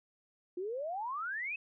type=exponential sweep; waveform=sine; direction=up; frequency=345.9 to 2623 Hz; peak=-35 dBFS; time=0.57-1.56 s; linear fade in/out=5 ms; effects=none